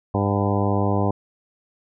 harmonic tone with a mistuned harmonic, 100.6 Hz, G2, 45 cents sharp, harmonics 1 / 2 / 3 / 4 / 5 / 6 / 7 / 8 / 9 / 10, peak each -22 / -25 / -27 / -28 / -29 / -30 / -30 / -31 / -32 / -32 dBFS, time 0.14-1.11 s, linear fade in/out 5 ms, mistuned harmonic 7, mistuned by +47 cents, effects none

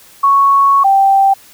sine tone pair in turn, 1108.7 / 782.5 Hz, C#6 / G5, 0 / -3 cents, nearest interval tritone, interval 603 cents, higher first, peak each -6 dBFS, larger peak neither, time 0.23-0.84 / 0.84-1.34 s, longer first, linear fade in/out 10 ms, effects white hiss -42 dBFS RMS until 1.53 s

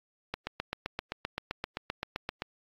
click train, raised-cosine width 0.3 ms, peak -16 dBFS, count 17, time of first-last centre 0.34-2.421 s, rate 7.69 Hz, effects AAC 32 kbps

